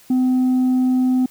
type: tone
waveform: sine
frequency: 255.2 Hz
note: C4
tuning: 43 cents flat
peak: -11 dBFS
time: 0.1-1.26 s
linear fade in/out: 5 ms
effects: tanh soft clip ceiling -13 dBFS + white hiss -49 dBFS RMS until 1.3 s